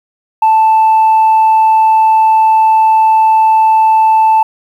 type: tone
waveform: sine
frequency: 880 Hz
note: A5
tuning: in tune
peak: -3 dBFS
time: 0.42-4.43 s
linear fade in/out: 5 ms
effects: tanh soft clip ceiling -3 dBFS + 7-bit